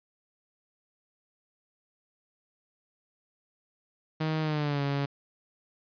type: tone with pitch glide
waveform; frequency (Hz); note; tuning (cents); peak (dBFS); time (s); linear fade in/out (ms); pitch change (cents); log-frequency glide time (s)
sawtooth; 157.1 to 140.77; D#3 to C#3; +17 to +27; -23; 4.2-5.06; 10; -190; 4.41-4.82
effects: resampled to 11025 Hz